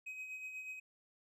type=tone with tremolo; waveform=triangle; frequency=2528 Hz; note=D#7; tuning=27 cents sharp; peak=-40 dBFS; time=0.06-0.8 s; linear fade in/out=10 ms; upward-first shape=sine; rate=8.2 Hz; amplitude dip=45%; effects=resampled to 32000 Hz